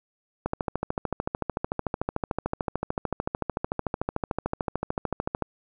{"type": "click train", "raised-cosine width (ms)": 1, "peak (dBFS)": -12, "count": 68, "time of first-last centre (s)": [0.46, 5.423], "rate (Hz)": 13.5, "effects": []}